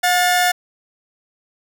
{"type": "tone pair together", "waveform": "sawtooth", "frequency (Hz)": [719.3, 1760], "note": ["F#5", "A6"], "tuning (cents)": [-49, 0], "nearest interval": "octave + minor third", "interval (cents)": 1549, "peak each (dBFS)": [-11, -16], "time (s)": [0.03, 0.52], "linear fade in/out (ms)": 10, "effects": []}